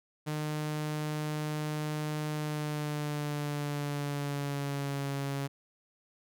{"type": "tone with pitch glide", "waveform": "sawtooth", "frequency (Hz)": [151.9, 139.29], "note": ["D#3", "C#3"], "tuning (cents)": [-41, 9], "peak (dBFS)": -28, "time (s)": [0.26, 5.48], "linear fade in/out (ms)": 20, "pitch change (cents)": -150, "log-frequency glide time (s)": [2.32, 5.11], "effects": []}